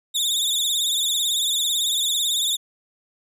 sawtooth tone with vibrato, 3599 Hz, A7, 38 cents sharp, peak -17 dBFS, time 0.14-2.57 s, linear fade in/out 20 ms, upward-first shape triangle, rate 18 Hz, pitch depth 110 cents each way, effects resampled to 32000 Hz

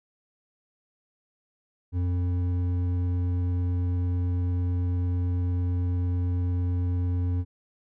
triangle tone with hard clipping, 89.1 Hz, F2, 35 cents sharp, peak -25 dBFS, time 1.92-7.45 s, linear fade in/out 50 ms, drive 11 dB, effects none

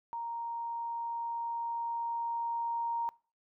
sine tone with level ramp, 932.3 Hz, A#5, in tune, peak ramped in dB -35 to -30 dBFS, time 0.13-3.09 s, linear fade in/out 0 ms, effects noise-tail reverb RT60 0.4 s tail -24 dB re dry

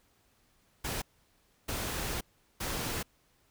pink noise bursts at uneven times, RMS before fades -35 dBFS, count 3, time 0.84-1.02 / 1.68-2.21 / 2.6-3.03 s, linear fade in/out 10 ms, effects pink hiss -69 dBFS RMS until 3.5 s

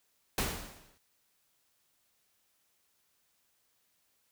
pink noise with exponential decay, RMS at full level -29 dBFS, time 0.38-0.98 s, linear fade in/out 2 ms, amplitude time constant 130 ms, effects white hiss -74 dBFS RMS until 4.31 s

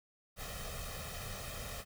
pink noise with comb filter, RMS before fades -43 dBFS, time 0.36-1.85 s, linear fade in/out 50 ms, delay 1.6 ms, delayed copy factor +0.8, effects none

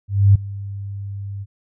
sine tone with ADSR envelope, 99.6 Hz, G2, 28 cents sharp, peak -6 dBFS, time 0.08-1.46 s, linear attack 270 ms, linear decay 8 ms, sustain -20 dB, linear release 39 ms, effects none

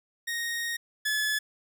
sawtooth tone pair in turn, 1864.7 / 1715.8 Hz, A#6 / A6, 0 / -44 cents, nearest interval minor second, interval 144 cents, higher first, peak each -26 / -22 dBFS, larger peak second, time 0.27-0.77 / 1.05-1.39 s, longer first, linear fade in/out 10 ms, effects none

